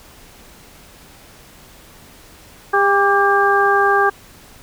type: harmonic tone with a mistuned harmonic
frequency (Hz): 400.4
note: G4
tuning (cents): +37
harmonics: 1 / 2 / 3 / 4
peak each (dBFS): -17 / -17 / -17 / -17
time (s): 2.73-4.1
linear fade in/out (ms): 10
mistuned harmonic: 3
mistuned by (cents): -39
effects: pink hiss -44 dBFS RMS until 4.62 s